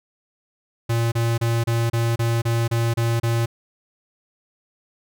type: tone bursts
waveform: square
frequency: 116.1 Hz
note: A#2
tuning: 7 cents flat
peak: -19 dBFS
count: 10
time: 0.89-3.46 s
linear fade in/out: 10 ms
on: 230 ms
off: 30 ms
effects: none